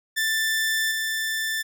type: tone with level steps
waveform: sawtooth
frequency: 1770 Hz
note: A6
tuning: 10 cents sharp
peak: -18 / -21 dBFS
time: 0.16-1.63 s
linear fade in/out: 20 ms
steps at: 0.91 s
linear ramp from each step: 5 ms
effects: none